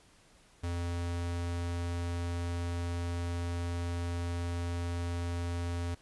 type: tone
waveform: square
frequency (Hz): 86.4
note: F2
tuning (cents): -18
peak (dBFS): -33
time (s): 0.63-5.95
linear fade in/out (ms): 10
effects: pink hiss -62 dBFS RMS until 6.01 s + resampled to 24000 Hz